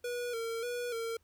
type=tone with vibrato; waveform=square; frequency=471 Hz; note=A#4; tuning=18 cents sharp; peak=-35 dBFS; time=0.04-1.17 s; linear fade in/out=5 ms; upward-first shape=square; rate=1.7 Hz; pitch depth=52 cents each way; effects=added 82 Hz sine -69 dBFS peak until 1.23 s + pink hiss -74 dBFS RMS until 1.23 s